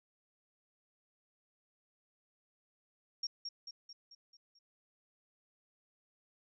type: tone with echo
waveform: sine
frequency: 5560 Hz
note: F8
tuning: 9 cents flat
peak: -34 dBFS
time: 3.23-3.27 s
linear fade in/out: 5 ms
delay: 220 ms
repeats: 6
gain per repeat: -5 dB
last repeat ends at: 4.59 s
effects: none